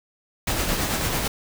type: noise with tremolo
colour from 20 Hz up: pink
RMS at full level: -23 dBFS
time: 0.47-1.28 s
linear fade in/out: 5 ms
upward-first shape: sine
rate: 9.1 Hz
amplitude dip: 35%
effects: none